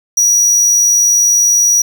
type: tone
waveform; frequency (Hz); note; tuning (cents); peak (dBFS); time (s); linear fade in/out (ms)
square; 5800; F#8; -35; -8; 0.17-1.82; 5
effects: none